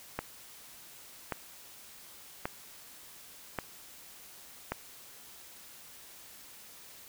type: click train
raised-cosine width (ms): 0.5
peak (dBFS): -17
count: 5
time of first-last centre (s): 0.19-4.72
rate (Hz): 0.883
effects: white hiss -52 dBFS RMS until 7.08 s